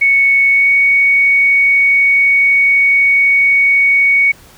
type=tone with pitch glide; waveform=sine; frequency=2217 to 2232 Hz; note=C#7 to C#7; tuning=0 to +11 cents; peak=-7 dBFS; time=0.01-4.32 s; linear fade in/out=10 ms; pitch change=+11 cents; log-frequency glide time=0.5-0.69 s; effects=pink hiss -42 dBFS RMS until 4.57 s